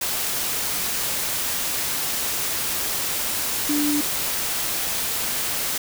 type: tone in noise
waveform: sine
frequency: 293.7 Hz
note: D4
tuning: in tune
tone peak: -20 dBFS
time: 3.69-4.01 s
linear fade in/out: 5 ms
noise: white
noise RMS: -25 dBFS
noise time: 0.01-5.78 s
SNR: +2 dB
effects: none